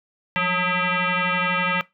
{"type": "tone with frequency modulation", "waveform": "sine", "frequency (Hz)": 549, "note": "C#5", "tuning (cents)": -17, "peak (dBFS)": -19, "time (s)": [0.36, 1.81], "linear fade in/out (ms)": 0, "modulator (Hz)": 362, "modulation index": 6.5, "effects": ["noise-tail reverb RT60 0.2 s tail -20 dB re dry"]}